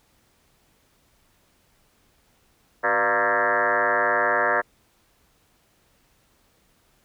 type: tone with frequency modulation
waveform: sine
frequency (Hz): 1146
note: D6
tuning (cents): -43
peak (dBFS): -18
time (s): 2.83-4.62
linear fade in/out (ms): 20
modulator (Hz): 110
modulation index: 6.3
effects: pink hiss -63 dBFS RMS until 7.04 s